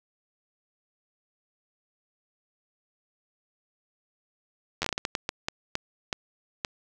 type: slowing click train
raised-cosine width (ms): 0.2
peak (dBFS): -10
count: 14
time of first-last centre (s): 4.82-6.648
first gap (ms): 10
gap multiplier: 1.39
effects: none